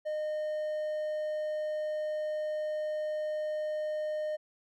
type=tone; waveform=triangle; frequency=612 Hz; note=D#5; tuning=29 cents flat; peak=-29 dBFS; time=0.05-4.37 s; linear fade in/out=20 ms; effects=none